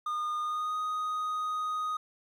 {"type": "tone with pitch glide", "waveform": "triangle", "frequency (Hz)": [1220, 1246.4], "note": ["D#6", "D#6"], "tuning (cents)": [-34, 3], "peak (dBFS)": -28, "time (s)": [0.06, 1.97], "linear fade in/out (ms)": 5, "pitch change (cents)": 37, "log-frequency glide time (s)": [0.41, 0.77], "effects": ["11-bit"]}